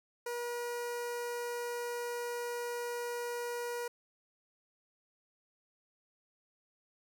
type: tone with notch filter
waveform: sawtooth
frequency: 480 Hz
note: B4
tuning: 49 cents flat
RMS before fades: -38 dBFS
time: 0.26-3.88 s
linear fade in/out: 5 ms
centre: 3400 Hz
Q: 1.9
effects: none